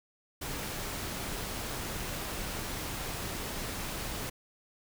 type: noise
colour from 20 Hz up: pink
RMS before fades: -37 dBFS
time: 0.41-4.3 s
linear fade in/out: 10 ms
effects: none